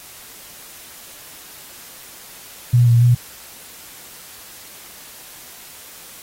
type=tone with pitch steps; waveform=sine; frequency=121.6 / 118.2 / 121.8 Hz; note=B2 / A#2 / B2; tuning=-26 / +24 / -24 cents; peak=-9 dBFS; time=2.73-3.15 s; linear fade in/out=10 ms; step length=140 ms; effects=white hiss -40 dBFS RMS until 6.22 s + AAC 48 kbps